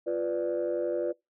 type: chord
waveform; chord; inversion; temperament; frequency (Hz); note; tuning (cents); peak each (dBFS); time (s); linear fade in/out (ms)
sine; B diminished; second; equal with one note detuned; 349.2 / 495.6 / 587.3; F4 / B4 / D5; 0 / +6 / 0; -30; 0.06-1.13; 20
effects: noise-tail reverb RT60 0.2 s tail -24 dB re dry + tanh soft clip ceiling -21 dBFS